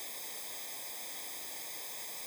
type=noise with comb filter; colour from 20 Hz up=white; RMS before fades=-43 dBFS; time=0-2.26 s; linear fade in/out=0 ms; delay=0.7 ms; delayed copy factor=-1; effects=none